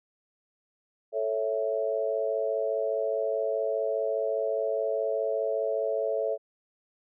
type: chord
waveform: sine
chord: A major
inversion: none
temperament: equal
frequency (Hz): 440 / 554.4 / 659.3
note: A4 / C#5 / E5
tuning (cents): 0 / 0 / 0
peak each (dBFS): -30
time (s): 1.12-6.38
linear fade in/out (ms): 50
effects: none